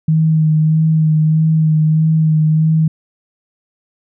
sine tone with vibrato, 157.2 Hz, D#3, 18 cents sharp, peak -9 dBFS, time 0.08-2.88 s, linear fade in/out 5 ms, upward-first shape sine, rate 1.6 Hz, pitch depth 22 cents each way, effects none

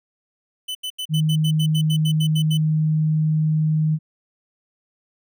45% pulse tone bursts, 3013 Hz, F#7, 31 cents sharp, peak -25 dBFS, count 13, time 0.68-2.575 s, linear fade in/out 10 ms, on 71 ms, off 81 ms
sine tone, 155.56 Hz, D#3, in tune, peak -16 dBFS, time 1.09-3.99 s, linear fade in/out 50 ms
effects none

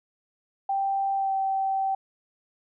sine tone with pitch glide, 784 to 774.1 Hz, G5 to G5, 0 to -22 cents, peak -23 dBFS, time 0.69-1.95 s, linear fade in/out 5 ms, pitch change -22 cents, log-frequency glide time 1.15-1.33 s, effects none

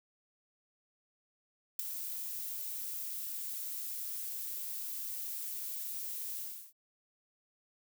violet noise with ADSR envelope, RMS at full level -28 dBFS, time 1.79-6.73 s, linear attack 5 ms, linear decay 5 ms, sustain -12 dB, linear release 340 ms, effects none

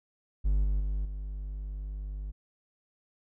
triangle tone with level steps, 49.83 Hz, G1, 29 cents sharp, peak -21 / -23 / -26 / -32 dBFS, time 0.44-2.32 s, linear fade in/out 20 ms, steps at 0.64 / 0.8 / 1.05 s, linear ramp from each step 2 ms, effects none

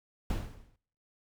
brown noise with exponential decay, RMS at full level -28 dBFS, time 0.3-0.76 s, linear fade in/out 2 ms, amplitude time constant 100 ms, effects noise-tail reverb RT60 0.6 s tail -23 dB re dry

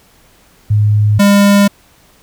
sine / square tone pair in turn, 105.1 / 201.6 Hz, G#2 / G3, +21 / +49 cents, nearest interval major seventh, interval 1128 cents, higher second, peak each -7 / -6 dBFS, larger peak second, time 0.7-1.19 / 1.19-1.68 s, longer neither, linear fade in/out 10 ms, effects pink hiss -48 dBFS RMS until 2.22 s

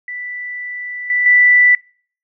sine tone with level steps, 1975.5 Hz, B6, in tune, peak -24 / -13 / -7 dBFS, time 0.08-1.75 s, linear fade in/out 2 ms, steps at 1.1 / 1.26 s, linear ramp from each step 2 ms, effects noise-tail reverb RT60 0.5 s tail -26 dB re dry

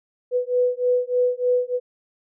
sine beating tone pair, 494 / 497.3 Hz, B4 / B4, 0 / +12 cents, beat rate 3.3 Hz, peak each -21 dBFS, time 0.31-1.8 s, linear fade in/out 50 ms, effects none

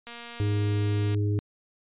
click train, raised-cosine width 0.2 ms, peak -24 dBFS, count 255, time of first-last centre 0.07-1.146 s, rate 236 Hz
harmonic tone, 103.3 Hz, G#2, 9 cents flat, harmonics 1 / 3 / 4, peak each -23 / -33 / -35 dBFS, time 0.4-1.39 s, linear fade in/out 0 ms
effects resampled to 8000 Hz

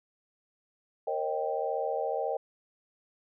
sine chord, Eb dominant seventh, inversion second, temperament equal with one note detuned, 466.2 / 540.5 / 622.3 / 784 Hz, Bb4 / Db5 / Eb5 / G5, 0 / -44 / 0 / 0 cents, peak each -34 dBFS, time 1.07-2.37 s, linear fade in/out 5 ms, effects none

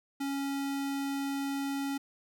square tone, 277.2 Hz, C#4, in tune, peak -32 dBFS, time 0.2-1.98 s, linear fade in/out 10 ms, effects none

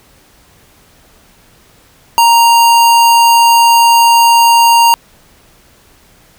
square tone, 932.3 Hz, A#5, in tune, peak -5 dBFS, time 2.18-4.94 s, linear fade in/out 0 ms, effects pink hiss -46 dBFS RMS until 6.38 s

